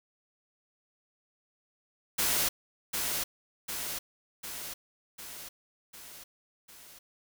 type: noise with echo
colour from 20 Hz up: white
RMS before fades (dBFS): -28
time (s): 2.18-2.49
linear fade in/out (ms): 10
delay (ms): 750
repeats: 6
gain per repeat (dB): -4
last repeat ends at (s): 6.99
effects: none